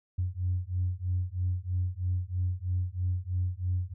sine beating tone pair, 89.2 / 92.3 Hz, F2 / F#2, +37 / -4 cents, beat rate 3.1 Hz, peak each -30 dBFS, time 0.18-3.94 s, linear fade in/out 10 ms, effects tanh soft clip ceiling -20 dBFS

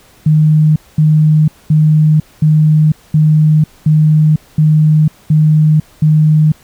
sine tone bursts, 154.1 Hz, D#3, 16 cents flat, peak -5 dBFS, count 9, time 0.26-6.52 s, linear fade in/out 5 ms, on 500 ms, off 220 ms, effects pink hiss -45 dBFS RMS until 6.63 s

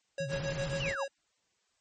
square tone with tremolo, 551 Hz, C#5, 11 cents flat, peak -32 dBFS, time 0.18-1.08 s, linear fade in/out 2 ms, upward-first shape sine, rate 7.4 Hz, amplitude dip 80%
sine tone with vibrato, 147.3 Hz, D3, 6 cents sharp, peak -36 dBFS, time 0.2-0.89 s, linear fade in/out 5 ms, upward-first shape sine, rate 9.4 Hz, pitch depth 190 cents each way
pink noise, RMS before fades -41 dBFS, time 0.28-0.96 s, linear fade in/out 50 ms
sine linear sweep, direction down, 3049 to 733 Hz, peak -34 dBFS, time 0.8-1.04 s, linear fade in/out 5 ms
effects white hiss -75 dBFS RMS until 1.8 s + MP3 32 kbps

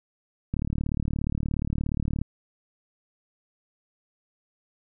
click train, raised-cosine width 5 ms, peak -15 dBFS, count 63, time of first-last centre 0.54-2.216 s, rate 37 Hz, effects none

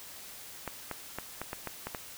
clicks, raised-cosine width 0.5 ms, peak -20 dBFS, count 8, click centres 0.677 / 0.913 / 1.186 / 1.416 / 1.531 / 1.673 / 1.87 / 1.948 s, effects white hiss -47 dBFS RMS until 2.17 s

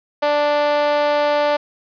sawtooth tone with high-pass filter, 293.7 Hz, D4, in tune, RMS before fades -17 dBFS, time 0.22-1.57 s, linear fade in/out 10 ms, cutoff 660 Hz, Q 4, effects resampled to 11025 Hz + 7-bit

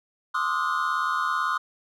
triangle tone cluster, 1045 / 1193 / 1271 / 1439 Hz, C6 / D6 / D#6 / F#6, -2 / +27 / +36 / -49 cents, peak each -27 dBFS, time 0.34-1.58 s, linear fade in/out 10 ms, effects none

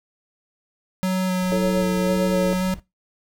square tone with vibrato, 185 Hz, F#3, in tune, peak -20 dBFS, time 1.03-2.74 s, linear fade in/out 0 ms, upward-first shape square, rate 1.9 Hz, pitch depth 10 cents each way
brown noise, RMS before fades -39 dBFS, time 1.42-2.8 s, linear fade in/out 5 ms
harmonic tone, 110 Hz, A2, in tune, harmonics 3 / 4 / 5, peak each -29 / -26 / -23 dBFS, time 1.52-2.53 s, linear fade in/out 0 ms
effects noise-tail reverb RT60 0.2 s tail -19 dB re dry

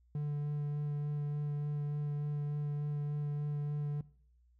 triangle tone with vibrato, 146.83 Hz, D3, in tune, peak -31 dBFS, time 0.15-4.01 s, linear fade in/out 2 ms, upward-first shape sine, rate 3.4 Hz, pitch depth 11 cents each way, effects noise-tail reverb RT60 0.6 s tail -21 dB re dry + added 60 Hz sine -64 dBFS peak until 4.59 s

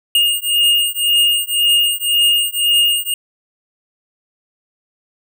square beating tone pair, 2842 / 2843.9 Hz, F7 / F7, +30 / +31 cents, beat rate 1.9 Hz, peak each -16 dBFS, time 0.15-3.14 s, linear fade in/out 2 ms, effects none

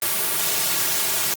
white noise with comb filter, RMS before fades -22 dBFS, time 0.02-1.34 s, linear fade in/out 2 ms, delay 3.9 ms, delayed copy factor -0.8, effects high-pass 150 Hz 12 dB/octave + Opus 32 kbps

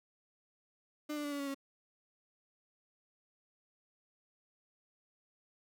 35% pulse tone with pitch steps, 300 / 294.8 / 289.8 / 284.8 / 279.9 / 275.1 Hz, D4 / D4 / D4 / C#4 / C#4 / C#4, +37 / +7 / -23 / +47 / +17 / -13 cents, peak -35 dBFS, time 1.09-1.546 s, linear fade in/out 10 ms, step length 76 ms, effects none

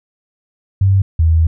sine tone pair in turn, 97 / 81.08 Hz, G2 / E2, -18 / -28 cents, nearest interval minor third, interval 310 cents, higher first, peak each -8 dBFS, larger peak neither, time 0.81-1.02 / 1.19-1.47 s, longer second, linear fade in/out 5 ms, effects none

